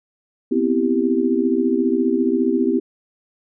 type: chord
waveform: sine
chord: C major seventh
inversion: third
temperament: equal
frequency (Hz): 246.9 / 261.6 / 329.6 / 392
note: B3 / C4 / E4 / G4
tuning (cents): 0 / 0 / 0 / 0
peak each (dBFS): -21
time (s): 0.51-2.8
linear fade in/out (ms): 10
effects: none